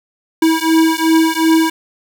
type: beating tone pair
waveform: square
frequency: 321.8 / 324.5 Hz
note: E4 / E4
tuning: -42 / -27 cents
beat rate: 2.7 Hz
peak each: -14 dBFS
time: 0.42-1.7 s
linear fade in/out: 5 ms
effects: none